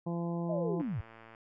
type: harmonic tone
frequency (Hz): 170.5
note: F3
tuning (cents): -41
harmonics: 1 / 2 / 3 / 4 / 5 / 6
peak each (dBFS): -33 / -39 / -43 / -45 / -47 / -49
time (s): 0.06-0.82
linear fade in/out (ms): 10
type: linear sweep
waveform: sine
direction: down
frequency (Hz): 659.3 to 77.7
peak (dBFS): -32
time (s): 0.49-1.01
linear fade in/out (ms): 5
type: click train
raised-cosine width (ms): 0.5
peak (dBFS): -37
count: 63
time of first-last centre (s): 0.8-1.349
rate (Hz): 113
effects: none